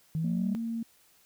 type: linear sweep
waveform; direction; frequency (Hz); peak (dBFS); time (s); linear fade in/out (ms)
sine; up; 155.56 to 200.5; -27; 0.15-0.55; 0
type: tone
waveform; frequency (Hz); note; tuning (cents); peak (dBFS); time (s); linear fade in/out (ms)
sine; 229.1; A#3; -30; -30; 0.24-0.83; 5
effects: tanh soft clip ceiling -20 dBFS + white hiss -63 dBFS RMS until 1.25 s